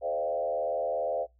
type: tone with frequency modulation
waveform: sine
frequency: 596 Hz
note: D5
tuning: 25 cents sharp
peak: -27 dBFS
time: 0.01-1.27 s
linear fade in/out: 50 ms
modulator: 77.5 Hz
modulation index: 1.5
effects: noise-tail reverb RT60 0.2 s tail -23 dB re dry + added 60 Hz sine -61 dBFS peak until 1.39 s